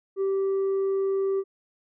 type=tone with tanh clipping; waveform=sine; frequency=388.9 Hz; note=G4; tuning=14 cents flat; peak=-23 dBFS; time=0.16-1.44 s; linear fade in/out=50 ms; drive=2 dB; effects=none